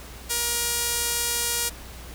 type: tone with band-pass filter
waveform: sawtooth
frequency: 473.8 Hz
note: A#4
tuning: 28 cents sharp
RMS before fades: -26 dBFS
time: 0.29-1.7 s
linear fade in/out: 20 ms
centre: 10000 Hz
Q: 0.96
effects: added 60 Hz sine -41 dBFS peak until 2.14 s + pink hiss -43 dBFS RMS until 2.14 s